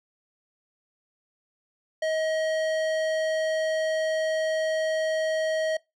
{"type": "tone with tanh clipping", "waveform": "sine", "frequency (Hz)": 633, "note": "D#5", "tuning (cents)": 30, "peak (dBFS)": -26, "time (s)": [2.02, 5.77], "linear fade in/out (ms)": 5, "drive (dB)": 17, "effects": ["noise-tail reverb RT60 0.2 s tail -22 dB re dry"]}